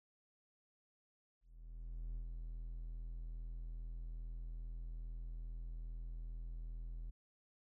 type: tone with ADSR envelope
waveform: triangle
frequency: 41.2 Hz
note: E1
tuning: in tune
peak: -38 dBFS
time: 1.41-7.11 s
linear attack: 750 ms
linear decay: 85 ms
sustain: -3 dB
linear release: 15 ms
effects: none